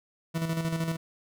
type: tone with tremolo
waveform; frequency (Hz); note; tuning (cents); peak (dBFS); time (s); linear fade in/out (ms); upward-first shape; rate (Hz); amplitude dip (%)
40% pulse; 163.8; E3; -11; -25; 0.34-0.97; 20; square; 13; 50
effects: none